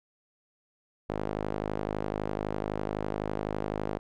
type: tone with band-pass filter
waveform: sawtooth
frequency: 51.91 Hz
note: G#1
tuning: in tune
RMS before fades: -33 dBFS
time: 1.09-3.99 s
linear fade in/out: 10 ms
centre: 520 Hz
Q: 0.9
effects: none